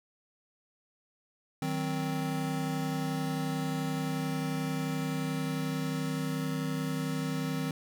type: chord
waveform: square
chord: C diminished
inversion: first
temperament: just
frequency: 156.98 / 188.37 / 261.6 Hz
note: Eb3 / Gb3 / C4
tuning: +16 / +31 / 0 cents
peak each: -34 / -39 / -35 dBFS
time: 1.62-7.71 s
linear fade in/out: 2 ms
effects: none